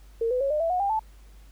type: tone with pitch steps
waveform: sine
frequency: 458 / 502.3 / 551 / 604.3 / 662.8 / 727 / 797.4 / 874.6 Hz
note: A#4 / B4 / C#5 / D5 / E5 / F#5 / G5 / A5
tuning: -31 / +29 / -11 / +49 / +9 / -31 / +29 / -11 cents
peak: -22 dBFS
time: 0.21-0.994 s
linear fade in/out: 5 ms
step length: 98 ms
effects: added 50 Hz sine -47 dBFS peak until 1.51 s + pink hiss -60 dBFS RMS until 1.51 s